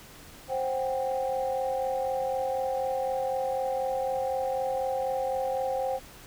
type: tone cluster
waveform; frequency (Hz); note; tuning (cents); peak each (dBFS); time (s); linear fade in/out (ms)
sine; 527 / 751 / 795; C5 / F#5 / G5; +12 / +26 / +24; -28 / -33 / -32; 0.48-6; 50
effects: tanh soft clip ceiling -18 dBFS + pink hiss -49 dBFS RMS until 6.26 s